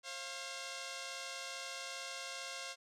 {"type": "tone pair together", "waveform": "5% pulse", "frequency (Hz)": [536.1, 694], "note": ["C5", "F5"], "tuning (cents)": [42, -11], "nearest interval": "major third", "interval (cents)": 447, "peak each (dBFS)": [-33, -34], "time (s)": [0.03, 2.76], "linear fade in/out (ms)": 50, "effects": ["low-pass 9000 Hz 12 dB/octave"]}